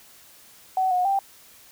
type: tone with pitch steps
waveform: sine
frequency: 753 / 726 / 786 Hz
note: F#5 / F#5 / G5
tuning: +30 / -33 / +4 cents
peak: -19 dBFS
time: 0.77-1.19 s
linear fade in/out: 2 ms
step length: 140 ms
effects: white hiss -51 dBFS RMS until 1.71 s